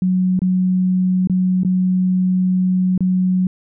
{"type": "tone with dropouts", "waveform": "sine", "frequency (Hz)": 184.3, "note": "F#3", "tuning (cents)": -7, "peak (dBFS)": -13, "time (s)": [0.02, 3.47], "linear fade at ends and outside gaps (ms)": 2, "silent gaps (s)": [[0.392, 0.418], [1.273, 1.297], [1.634, 1.648], [2.978, 3.006]], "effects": []}